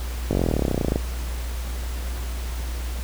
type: slowing click train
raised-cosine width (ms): 2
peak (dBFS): -8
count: 24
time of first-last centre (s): 0.31-0.959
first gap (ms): 20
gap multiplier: 1.03
effects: added 60 Hz sine -26 dBFS peak until 3.03 s + pink hiss -38 dBFS RMS until 3.03 s